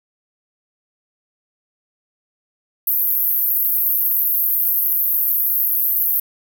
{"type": "band-pass noise", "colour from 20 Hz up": "pink", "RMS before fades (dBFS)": -18, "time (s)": [2.87, 6.2], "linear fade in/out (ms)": 5, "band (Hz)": [12000, 16000], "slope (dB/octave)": 96, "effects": []}